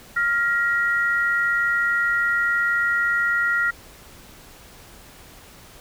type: tone pair together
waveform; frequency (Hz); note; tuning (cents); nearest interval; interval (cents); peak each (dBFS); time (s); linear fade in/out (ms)
sine; 1400.2 / 1900; F6 / A#6; +4 / +33; perfect fourth; 529; -20 / -22; 0.16-3.71; 10
effects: pink hiss -46 dBFS RMS until 5.8 s